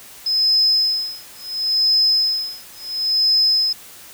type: tone with tremolo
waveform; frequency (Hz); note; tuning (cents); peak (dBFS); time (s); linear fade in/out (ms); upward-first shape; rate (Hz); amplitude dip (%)
sine; 5100; D#8; +42; -12; 0.26-3.73; 5; sine; 0.72; 100
effects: white hiss -41 dBFS RMS until 4.13 s